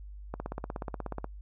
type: click train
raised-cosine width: 1 ms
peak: -21 dBFS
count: 16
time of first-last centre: 0.34-1.244 s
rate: 16.6 Hz
effects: noise-tail reverb RT60 0.1 s tail -26 dB re dry + added 50 Hz sine -42 dBFS peak until 1.41 s